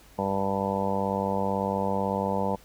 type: harmonic tone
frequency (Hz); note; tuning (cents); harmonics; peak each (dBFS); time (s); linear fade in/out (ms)
98; G2; 0; 1 / 2 / 3 / 4 / 5 / 6 / 7 / 8 / 9 / 10; -37 / -30 / -40 / -38 / -31 / -33 / -36 / -38 / -31 / -37; 0.18-2.56; 10
effects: added 50 Hz sine -55 dBFS peak until 2.64 s + pink hiss -55 dBFS RMS until 2.64 s